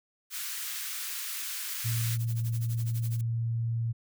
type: high-pass noise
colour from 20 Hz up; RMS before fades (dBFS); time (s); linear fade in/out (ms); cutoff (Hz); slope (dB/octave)
white; -36; 0.3-2.18; 50; 1300; 24
type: noise with tremolo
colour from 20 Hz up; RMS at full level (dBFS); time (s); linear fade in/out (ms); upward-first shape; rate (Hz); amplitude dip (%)
blue; -42; 1.7-3.21; 2; sine; 12; 90
type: tone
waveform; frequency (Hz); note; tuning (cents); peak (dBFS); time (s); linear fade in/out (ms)
sine; 115.4; A#2; -17; -27; 1.84-3.93; 20
effects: none